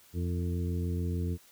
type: harmonic tone with a mistuned harmonic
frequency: 86.8 Hz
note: F2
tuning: 10 cents flat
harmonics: 1 / 2 / 3 / 4 / 5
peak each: -30 / -36 / -40 / -42 / -44 dBFS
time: 0.13-1.38 s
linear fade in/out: 50 ms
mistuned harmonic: 5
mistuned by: +37 cents
effects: white hiss -59 dBFS RMS until 1.51 s